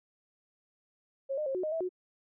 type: tone with pitch steps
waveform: sine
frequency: 543 / 608 / 536 / 367.4 / 618 / 652 / 365.3 Hz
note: C#5 / D#5 / C5 / F#4 / D#5 / E5 / F#4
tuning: -36 / -40 / +42 / -12 / -12 / -19 / -22 cents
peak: -30 dBFS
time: 1.29-1.892 s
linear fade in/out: 20 ms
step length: 86 ms
effects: none